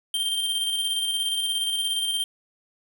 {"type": "tone with tremolo", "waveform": "square", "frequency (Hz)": 3161, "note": "G7", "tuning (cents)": 14, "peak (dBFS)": -23, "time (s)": [0.14, 2.24], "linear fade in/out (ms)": 2, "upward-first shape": "square", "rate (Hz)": 17, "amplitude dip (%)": 30, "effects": []}